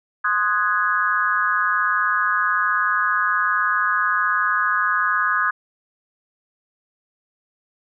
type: chord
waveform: sine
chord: Ab dominant seventh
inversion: first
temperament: equal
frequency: 1046.5 / 1244.5 / 1480 / 1661.2 Hz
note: C6 / Eb6 / Gb6 / Ab6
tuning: 0 / 0 / 0 / 0 cents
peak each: -26 / -21 / -23 / -22 dBFS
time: 0.24-5.51 s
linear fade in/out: 10 ms
effects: none